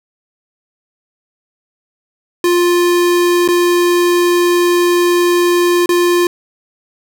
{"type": "tone with dropouts", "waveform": "square", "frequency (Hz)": 350.6, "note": "F4", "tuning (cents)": 7, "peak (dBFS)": -10, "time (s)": [2.44, 6.27], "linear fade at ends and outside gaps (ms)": 2, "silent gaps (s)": [[3.478, 3.486], [5.86, 5.891]], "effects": []}